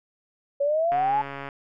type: exponential sweep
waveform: sine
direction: up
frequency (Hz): 554.4 to 871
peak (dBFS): -20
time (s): 0.6-1.22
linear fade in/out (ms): 10
type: click train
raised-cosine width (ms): 0.5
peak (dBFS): -20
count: 80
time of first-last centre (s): 0.92-1.488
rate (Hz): 139
effects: none